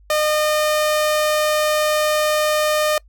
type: tone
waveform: sawtooth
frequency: 609 Hz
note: D#5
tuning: 37 cents flat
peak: -12 dBFS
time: 0.1-2.98 s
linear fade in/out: 2 ms
effects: noise-tail reverb RT60 0.1 s tail -25 dB re dry + added 50 Hz sine -46 dBFS peak until 3.08 s